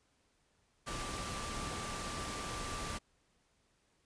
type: tone in noise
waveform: sine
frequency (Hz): 1174.7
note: D6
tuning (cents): 0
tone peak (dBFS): -45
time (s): 0.86-2.99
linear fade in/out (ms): 20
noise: pink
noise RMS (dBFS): -41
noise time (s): 0.86-2.99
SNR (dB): -7
effects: pink hiss -74 dBFS RMS until 4.05 s + resampled to 22050 Hz